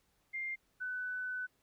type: tone pair in turn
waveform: sine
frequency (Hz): 2108 / 1499.6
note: C7 / F#6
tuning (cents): +12 / +23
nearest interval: tritone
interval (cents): 589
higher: first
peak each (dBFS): -36 / -36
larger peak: neither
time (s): 0.33-0.56 / 0.8-1.47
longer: second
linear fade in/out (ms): 20
effects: pink hiss -75 dBFS RMS until 1.62 s